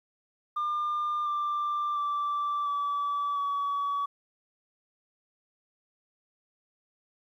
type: tone with pitch steps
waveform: sine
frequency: 1200 / 1183.5 / 1167.2 / 1151.1 / 1135.3 Hz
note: D6 / D6 / D6 / D6 / C#6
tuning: +37 / +13 / -11 / -35 / +41 cents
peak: -25 dBFS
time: 0.56-4.06 s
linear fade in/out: 10 ms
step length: 700 ms
effects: tanh soft clip ceiling -25 dBFS + 11-bit